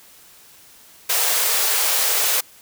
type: high-pass noise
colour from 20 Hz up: white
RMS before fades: -19 dBFS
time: 1.09-2.41 s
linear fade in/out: 10 ms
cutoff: 400 Hz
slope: 96 dB/octave
effects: white hiss -48 dBFS RMS until 2.61 s